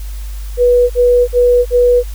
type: tone bursts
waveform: sine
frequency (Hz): 488.9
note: B4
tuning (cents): -18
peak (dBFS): -6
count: 4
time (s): 0.57-2.034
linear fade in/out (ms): 50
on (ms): 330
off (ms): 48
effects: added 50 Hz sine -21 dBFS peak until 2.14 s + white hiss -39 dBFS RMS until 2.14 s